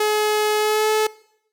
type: tone with pitch glide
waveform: sawtooth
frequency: 424.6 to 432 Hz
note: G#4 to A4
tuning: +38 to -32 cents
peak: -13 dBFS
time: 0-1.07 s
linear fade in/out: 5 ms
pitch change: +30 cents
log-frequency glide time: 0.58-0.89 s
effects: noise-tail reverb RT60 0.7 s tail -20 dB re dry